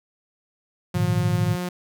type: tone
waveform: sawtooth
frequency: 178.8 Hz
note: F3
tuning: 41 cents sharp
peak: -22 dBFS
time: 0.94-1.69 s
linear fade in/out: 5 ms
type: chord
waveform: sine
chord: Ab suspended second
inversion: none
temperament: equal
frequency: 103.83 / 116.54 / 155.56 Hz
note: Ab2 / Bb2 / Eb3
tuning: 0 / 0 / 0 cents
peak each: -24 dBFS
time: 0.95-1.56 s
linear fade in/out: 10 ms
effects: none